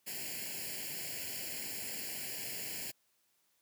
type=noise with comb filter; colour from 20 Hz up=white; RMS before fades=-41 dBFS; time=0.06-2.92 s; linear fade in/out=20 ms; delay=0.41 ms; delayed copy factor=+1; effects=white hiss -75 dBFS RMS until 3.61 s + high-pass 100 Hz 12 dB/octave